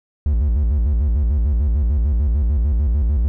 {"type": "tone with vibrato", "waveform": "triangle", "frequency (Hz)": 64.7, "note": "C2", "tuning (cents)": -19, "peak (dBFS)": -12, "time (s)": [0.26, 3.28], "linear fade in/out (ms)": 0, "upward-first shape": "square", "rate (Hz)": 6.7, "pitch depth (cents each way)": 230, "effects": []}